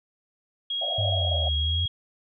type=tone; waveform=sine; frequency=3288 Hz; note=G#7; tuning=18 cents flat; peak=-26 dBFS; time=0.7-1.88 s; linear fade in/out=5 ms
type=band-pass noise; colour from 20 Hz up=pink; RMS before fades=-33 dBFS; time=0.81-1.49 s; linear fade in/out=5 ms; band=570 to 720 Hz; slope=96 dB/octave
type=exponential two-way sweep; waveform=sine; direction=down then up; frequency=103.83 to 73.42 to 88.3 Hz; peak=-24 dBFS; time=0.98-1.86 s; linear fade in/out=5 ms; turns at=1.56 s
effects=none